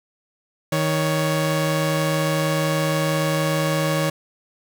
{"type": "tone pair together", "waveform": "sawtooth", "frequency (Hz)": [157, 557.4], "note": ["D#3", "C#5"], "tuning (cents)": [16, 9], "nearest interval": "octave + minor seventh", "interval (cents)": 2193, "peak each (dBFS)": [-17, -19], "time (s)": [0.72, 4.1], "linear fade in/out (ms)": 5, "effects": []}